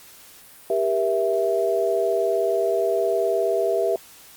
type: chord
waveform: sine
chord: E diminished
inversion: first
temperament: just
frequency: 395.6 / 474.7 / 659.3 Hz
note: G4 / Bb4 / E5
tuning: +16 / +31 / 0 cents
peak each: -23 / -25 / -22 dBFS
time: 0.7-3.96 s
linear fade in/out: 2 ms
effects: white hiss -47 dBFS RMS until 4.36 s + Opus 48 kbps